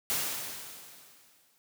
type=noise with exponential decay; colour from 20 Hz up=white; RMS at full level=-29 dBFS; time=0.1-1.58 s; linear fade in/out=0 ms; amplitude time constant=320 ms; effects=high-pass 100 Hz 12 dB/octave